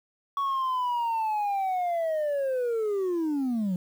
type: linear sweep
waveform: sine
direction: down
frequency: 1123 to 174.61 Hz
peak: -22 dBFS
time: 0.37-3.76 s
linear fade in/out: 2 ms
effects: tanh soft clip ceiling -24 dBFS + 9-bit